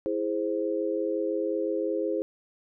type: chord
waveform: sine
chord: E augmented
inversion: none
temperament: equal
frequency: 329.6 / 415.3 / 523.3 Hz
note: E4 / G#4 / B#4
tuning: 0 / 0 / 0 cents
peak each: -30 dBFS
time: 0.06-2.22 s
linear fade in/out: 0 ms
effects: none

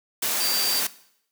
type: tone in noise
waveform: sine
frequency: 4679 Hz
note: D8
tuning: 7 cents flat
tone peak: -26 dBFS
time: 0.4-0.8 s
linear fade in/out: 5 ms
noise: white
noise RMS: -25 dBFS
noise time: 0.22-0.87 s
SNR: -4 dB
effects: noise-tail reverb RT60 0.7 s tail -18 dB re dry + high-pass 200 Hz 12 dB/octave

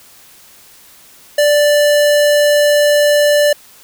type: tone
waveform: square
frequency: 587.3 Hz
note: D5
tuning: in tune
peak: -9 dBFS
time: 1.38-3.53 s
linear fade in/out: 5 ms
effects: white hiss -43 dBFS RMS until 3.83 s

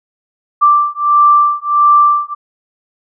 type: beating tone pair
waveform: sine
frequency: 1174.7 / 1176.2 Hz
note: D6 / D6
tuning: 0 / +2 cents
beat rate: 1.5 Hz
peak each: -10 dBFS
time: 0.61-2.35 s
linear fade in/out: 20 ms
effects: none

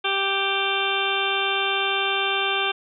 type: harmonic tone with a mistuned harmonic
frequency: 392 Hz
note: G4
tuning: in tune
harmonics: 1 / 2 / 3 / 4 / 6 / 7 / 8 / 9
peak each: -29 / -29 / -29 / -29 / -29 / -29 / -29 / -29 dBFS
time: 0.04-2.72 s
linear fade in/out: 10 ms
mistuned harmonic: 9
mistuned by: +18 cents
effects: none

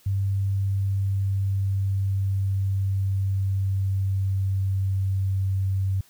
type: tone with pitch glide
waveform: sine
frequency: 98 to 96.15 Hz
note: G2 to G2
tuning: 0 to -33 cents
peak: -21 dBFS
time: 0.06-6.01 s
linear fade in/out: 5 ms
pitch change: -33 cents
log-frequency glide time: 0.63-5.52 s
effects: white hiss -57 dBFS RMS until 6.09 s

